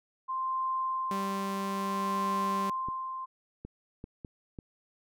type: tone with tremolo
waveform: sine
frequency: 1046.5 Hz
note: C6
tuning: in tune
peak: -28 dBFS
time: 0.28-3.26 s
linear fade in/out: 20 ms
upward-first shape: sine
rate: 0.59 Hz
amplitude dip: 55%
type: tone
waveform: sawtooth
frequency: 195.8 Hz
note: G3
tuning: 2 cents flat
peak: -29 dBFS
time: 1.11-2.7 s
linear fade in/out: 2 ms
type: clicks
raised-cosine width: 3 ms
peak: -28 dBFS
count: 5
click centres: 2.886 / 3.65 / 4.041 / 4.248 / 4.588 s
effects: none